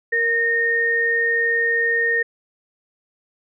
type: tone pair together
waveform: sine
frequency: 466.2 / 1841.3 Hz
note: A#4 / A#6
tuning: 0 / -22 cents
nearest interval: 2 octaves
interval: 2378 cents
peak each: -24 / -17 dBFS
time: 0.12-2.23 s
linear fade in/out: 10 ms
effects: none